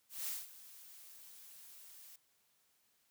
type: noise with ADSR envelope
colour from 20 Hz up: blue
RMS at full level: -39 dBFS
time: 0.09-2.16 s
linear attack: 180 ms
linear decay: 200 ms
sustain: -17 dB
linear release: 4 ms
effects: white hiss -75 dBFS RMS until 3.1 s + high-pass 60 Hz 12 dB/octave